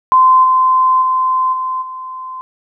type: tone with level steps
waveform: sine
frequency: 1033 Hz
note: C6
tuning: 22 cents flat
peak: -5 / -8 / -11 / -16 / -24 dBFS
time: 0.12-2.41 s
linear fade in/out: 0 ms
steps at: 0.43 / 1.01 / 1.52 / 1.81 s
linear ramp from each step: 20 ms
effects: none